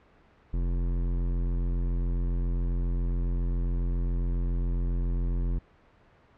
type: tone with hard clipping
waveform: triangle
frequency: 43.65 Hz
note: F1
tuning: in tune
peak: -27 dBFS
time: 0.53-5.59 s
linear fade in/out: 10 ms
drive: 18 dB
effects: pink hiss -59 dBFS RMS until 6.37 s + low-pass 2000 Hz 12 dB/octave